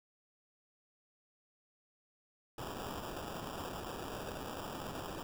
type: noise with sample-and-hold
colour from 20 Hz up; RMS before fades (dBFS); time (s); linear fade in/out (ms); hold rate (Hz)
blue; -43; 2.58-5.23; 2; 2100
effects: none